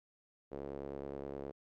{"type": "tone with band-pass filter", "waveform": "sawtooth", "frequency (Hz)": 69.6, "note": "C#2", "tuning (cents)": 8, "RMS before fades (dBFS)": -44, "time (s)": [0.51, 1.52], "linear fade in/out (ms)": 20, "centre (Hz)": 450, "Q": 2.3, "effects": []}